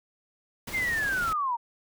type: noise with tremolo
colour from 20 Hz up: pink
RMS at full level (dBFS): -37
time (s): 0.67-1.33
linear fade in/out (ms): 5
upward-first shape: sine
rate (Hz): 20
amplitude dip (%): 25
type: linear sweep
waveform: sine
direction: down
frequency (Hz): 2139 to 910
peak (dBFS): -25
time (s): 0.73-1.57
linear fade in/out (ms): 20
effects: none